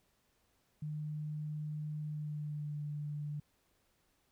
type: tone with pitch glide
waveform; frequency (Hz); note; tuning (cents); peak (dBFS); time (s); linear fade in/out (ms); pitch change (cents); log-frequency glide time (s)
sine; 151.5 to 147.87; D#3 to D3; -46 to +12; -37; 0.82-3.4; 5; -42; 2.05-2.78
effects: pink hiss -75 dBFS RMS until 4.31 s